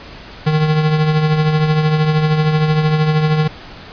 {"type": "tone with tremolo", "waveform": "square", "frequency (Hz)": 154.5, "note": "D#3", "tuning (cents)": -12, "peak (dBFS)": -10, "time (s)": [0.46, 3.48], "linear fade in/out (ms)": 10, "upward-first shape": "triangle", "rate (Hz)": 13, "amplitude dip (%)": 55, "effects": ["pink hiss -35 dBFS RMS until 3.92 s", "resampled to 11025 Hz"]}